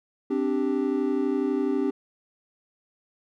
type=chord; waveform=triangle; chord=C suspended second; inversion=none; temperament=equal; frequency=261.6 / 293.7 / 392 Hz; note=C4 / D4 / G4; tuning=0 / 0 / 0 cents; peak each=-25 dBFS; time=0.3-1.91 s; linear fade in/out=10 ms; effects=none